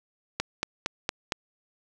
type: click train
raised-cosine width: 0.2 ms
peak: -9 dBFS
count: 5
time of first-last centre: 0.4-1.322 s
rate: 4.34 Hz
effects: none